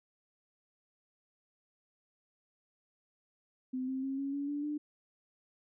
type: tone with pitch steps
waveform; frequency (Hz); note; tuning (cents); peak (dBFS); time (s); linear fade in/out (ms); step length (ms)
sine; 256.9 / 263.2 / 269.7 / 276.3 / 283.1 / 290 / 297.2; C4 / C4 / C#4 / C#4 / C#4 / D4 / D4; -32 / +10 / -47 / -6 / +37 / -22 / +21; -33; 3.73-4.78; 10; 150
effects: none